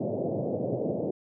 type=band-pass noise; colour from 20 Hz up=white; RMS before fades=-30 dBFS; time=0-1.11 s; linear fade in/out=10 ms; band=110 to 620 Hz; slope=48 dB/octave; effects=none